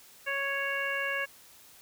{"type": "harmonic tone", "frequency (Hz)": 554.4, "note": "C#5", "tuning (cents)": 0, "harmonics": [1, 2, 3, 4, 5], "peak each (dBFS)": [-37, -39, -32, -36, -37], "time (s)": [0.26, 1.26], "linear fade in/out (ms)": 20, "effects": ["white hiss -55 dBFS RMS until 1.81 s"]}